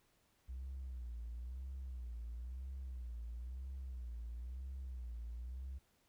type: tone with vibrato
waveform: triangle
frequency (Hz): 61.74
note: B1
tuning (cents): 0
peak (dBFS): -39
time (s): 0.48-5.79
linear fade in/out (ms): 20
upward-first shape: sine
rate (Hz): 1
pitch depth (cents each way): 120
effects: tanh soft clip ceiling -40 dBFS + pink hiss -75 dBFS RMS until 6.08 s